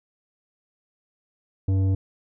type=tone with tanh clipping; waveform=sine; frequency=95.8 Hz; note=G2; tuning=39 cents flat; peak=-20 dBFS; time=1.68-1.95 s; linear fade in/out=5 ms; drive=10 dB; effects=none